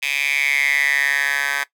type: tone with high-pass filter sweep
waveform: 10% pulse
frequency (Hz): 141.1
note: C#3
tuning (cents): +31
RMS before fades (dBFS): -20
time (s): 0.02-1.64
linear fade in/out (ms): 10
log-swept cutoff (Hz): 2600 to 1500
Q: 7.2
effects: noise-tail reverb RT60 0.1 s tail -18 dB re dry